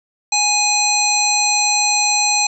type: harmonic tone with a mistuned harmonic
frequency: 830.6 Hz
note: G#5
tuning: in tune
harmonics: 1 / 3 / 5 / 7 / 9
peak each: -20 / -20 / -20 / -20 / -20 dBFS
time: 0.32-2.47 s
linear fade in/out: 5 ms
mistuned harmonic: 7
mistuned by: +50 cents
effects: none